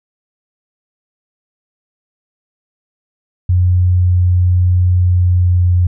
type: tone with pitch glide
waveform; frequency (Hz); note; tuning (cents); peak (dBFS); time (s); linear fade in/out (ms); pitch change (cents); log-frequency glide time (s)
sine; 89.9 to 89.07; F#2 to F2; -49 to +35; -8; 3.49-5.87; 5; -16; 5.17-5.69
effects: none